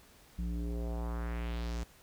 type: tone with low-pass filter sweep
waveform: square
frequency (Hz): 58.27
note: A#1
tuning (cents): 0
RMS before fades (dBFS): -36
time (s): 0.38-1.84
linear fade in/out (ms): 10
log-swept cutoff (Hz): 170 to 7600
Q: 1.9
effects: pink hiss -60 dBFS RMS until 2.02 s